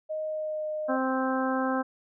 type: tone with pitch glide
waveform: sine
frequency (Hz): 622.3 to 614.1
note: D#5 to D#5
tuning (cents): 0 to -23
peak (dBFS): -29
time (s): 0.09-0.97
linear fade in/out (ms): 20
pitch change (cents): -23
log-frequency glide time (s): 0.24-0.68
type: harmonic tone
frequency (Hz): 261.6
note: C4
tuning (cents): 0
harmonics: 1 / 2 / 3 / 4 / 5 / 6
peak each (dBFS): -28 / -31 / -33 / -34 / -35 / -36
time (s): 0.88-1.83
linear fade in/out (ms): 20
effects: none